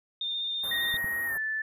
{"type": "tone with vibrato", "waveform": "sine", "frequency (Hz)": 3629, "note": "A#7", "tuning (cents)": -47, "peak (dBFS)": -29, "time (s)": [0.21, 0.97], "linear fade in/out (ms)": 2, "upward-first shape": "sine", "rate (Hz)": 15, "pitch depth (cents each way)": 16}
{"type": "band-stop noise", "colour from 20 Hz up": "white", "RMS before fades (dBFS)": -37, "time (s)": [0.63, 1.38], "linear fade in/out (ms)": 10, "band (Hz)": [1700, 11000], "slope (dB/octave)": 48}
{"type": "tone with pitch glide", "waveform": "sine", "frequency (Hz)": [1878, 1752.2], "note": ["A#6", "A6"], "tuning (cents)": [12, -8], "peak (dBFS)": -28, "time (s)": [0.71, 1.62], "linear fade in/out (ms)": 5, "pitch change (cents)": -120, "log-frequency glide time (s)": [1.26, 1.37]}
{"type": "clicks", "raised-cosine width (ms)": 5, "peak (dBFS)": -30, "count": 2, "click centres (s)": [0.942, 1.044]}
{"effects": ["resampled to 32000 Hz"]}